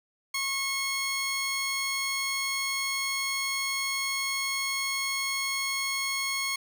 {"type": "tone pair together", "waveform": "15% pulse", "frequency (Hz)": [1088, 2176], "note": ["C#6", "C#7"], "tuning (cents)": [-33, -33], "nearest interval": "octave", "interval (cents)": 1200, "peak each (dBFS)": -26, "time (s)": [0.34, 6.56], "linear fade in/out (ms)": 5, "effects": []}